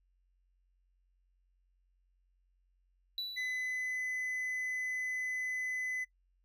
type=tone with exponential decay; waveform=triangle; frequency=3951 Hz; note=B7; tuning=in tune; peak=-32 dBFS; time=3.18-3.97 s; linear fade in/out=1 ms; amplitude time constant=170 ms
type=tone; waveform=triangle; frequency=2014 Hz; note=B6; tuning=33 cents sharp; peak=-33 dBFS; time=3.36-6.05 s; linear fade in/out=20 ms
effects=noise-tail reverb RT60 0.1 s tail -18 dB re dry + added 45 Hz sine -70 dBFS peak until 6.44 s